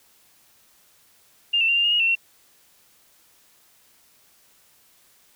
sine tone with pitch steps, 2807 / 2678 / 2775 / 2797 / 2848 / 2878 / 2700 / 2725 Hz, F7 / E7 / F7 / F7 / F7 / F#7 / E7 / F7, +8 / +27 / -12 / +2 / +33 / -49 / +41 / -43 cents, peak -17 dBFS, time 1.53-2.154 s, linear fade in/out 10 ms, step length 78 ms, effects white hiss -58 dBFS RMS until 5.35 s

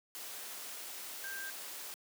sine tone in noise, 1584 Hz, G6, 18 cents sharp, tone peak -41 dBFS, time 1.24-1.5 s, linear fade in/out 0 ms, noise white, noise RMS -45 dBFS, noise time 0.15-1.94 s, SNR +1 dB, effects high-pass 300 Hz 12 dB/octave

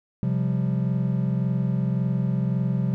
triangle chord, C suspended fourth, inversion none, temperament just, 130.81 / 174.42 / 196.22 Hz, C3 / F3 / G3, 0 / -2 / +2 cents, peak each -22 / -24 / -26 dBFS, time 0.23-2.94 s, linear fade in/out 0 ms, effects none

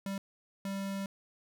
square tone bursts at uneven times, 196 Hz, G3, in tune, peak -35 dBFS, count 2, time 0.06-0.18 / 0.65-1.06 s, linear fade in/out 2 ms, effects none

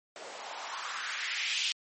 blue noise with band-pass filter sweep, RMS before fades -36 dBFS, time 0.16-1.72 s, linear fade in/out 0 ms, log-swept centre 500 to 3200 Hz, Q 2.5, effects MP3 32 kbps

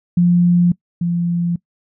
sine tone pair in turn, 175.1 / 172.39 Hz, F3 / F3, +5 / -22 cents, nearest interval unison, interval 27 cents, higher first, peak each -9 / -15 dBFS, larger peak first, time 0.17-0.72 / 1.01-1.56 s, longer neither, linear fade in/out 5 ms, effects noise-tail reverb RT60 0.1 s tail -22 dB re dry

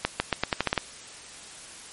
accelerating click train, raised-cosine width 0.3 ms, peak -6 dBFS, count 9, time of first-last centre 0.05-0.778 s, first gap 150 ms, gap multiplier 0.85, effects white hiss -44 dBFS RMS until 1.92 s + MP3 48 kbps

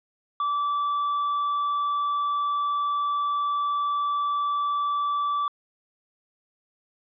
triangle tone, 1159 Hz, D6, 23 cents flat, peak -21 dBFS, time 0.4-5.48 s, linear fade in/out 2 ms, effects resampled to 11025 Hz

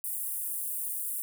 pink high-pass noise, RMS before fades -34 dBFS, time 0.04-1.22 s, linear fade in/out 0 ms, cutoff 9100 Hz, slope 48 dB/octave, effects none

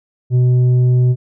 sine tone with tanh clipping, 124.9 Hz, B2, 20 cents sharp, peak -10 dBFS, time 0.3-1.16 s, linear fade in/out 50 ms, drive 5 dB, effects none

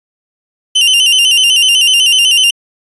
40% pulse tone with vibrato, 2916 Hz, F#7, 26 cents flat, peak -5 dBFS, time 0.75-2.51 s, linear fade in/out 10 ms, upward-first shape square, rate 8 Hz, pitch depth 73 cents each way, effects resampled to 24000 Hz

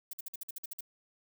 violet noise bursts, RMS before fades -40 dBFS, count 10, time 0.11-0.808 s, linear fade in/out 5 ms, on 23 ms, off 52 ms, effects none

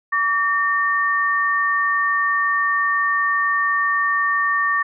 sine tone pair together, 1147.8 / 1822 Hz, D6 / A#6, -40 / -40 cents, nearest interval minor sixth, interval 800 cents, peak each -19 dBFS, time 0.12-4.83 s, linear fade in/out 10 ms, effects none

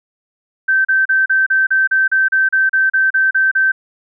sine tone bursts, 1551 Hz, G6, 19 cents flat, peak -10 dBFS, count 15, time 0.68-3.72 s, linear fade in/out 10 ms, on 170 ms, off 35 ms, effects none

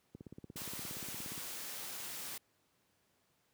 click train, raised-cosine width 3 ms, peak -34 dBFS, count 22, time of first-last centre 0.15-1.378 s, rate 17.1 Hz
white noise, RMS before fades -44 dBFS, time 0.56-2.38 s, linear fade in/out 5 ms
effects pink hiss -75 dBFS RMS until 3.53 s + high-pass 100 Hz 12 dB/octave

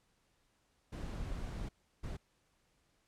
brown noise bursts at uneven times, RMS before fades -41 dBFS, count 2, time 0.92-1.69 / 2.03-2.17 s, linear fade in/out 10 ms, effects pink hiss -75 dBFS RMS until 3.07 s + low-pass 10000 Hz 12 dB/octave

